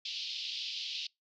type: band-pass noise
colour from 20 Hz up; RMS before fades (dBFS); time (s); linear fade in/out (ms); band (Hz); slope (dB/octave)
pink; -39; 0.05-1.07; 5; 2800 to 5000; 48
effects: noise-tail reverb RT60 0.2 s tail -26 dB re dry